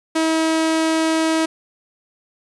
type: tone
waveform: sawtooth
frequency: 321.1 Hz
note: E4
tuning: 45 cents flat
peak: -12 dBFS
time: 0.15-1.46 s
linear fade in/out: 10 ms
effects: resampled to 24000 Hz + 8-bit